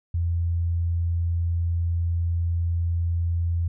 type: tone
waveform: sine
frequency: 85 Hz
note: F2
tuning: 46 cents flat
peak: -21 dBFS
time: 0.14-3.68 s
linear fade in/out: 5 ms
effects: none